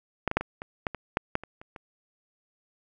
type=clicks; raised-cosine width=0.5 ms; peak=-10 / -13 / -7 / -17 / -21 / -12 / -20 / -8 / -10 / -25 / -29 / -26 dBFS; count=12; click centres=0.277 / 0.314 / 0.37 / 0.41 / 0.619 / 0.868 / 0.947 / 1.171 / 1.354 / 1.436 / 1.615 / 1.762 s; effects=none